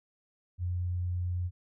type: tone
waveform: sine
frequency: 89.1 Hz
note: F2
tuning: 35 cents sharp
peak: -29 dBFS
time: 0.58-1.51 s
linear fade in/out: 50 ms
effects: none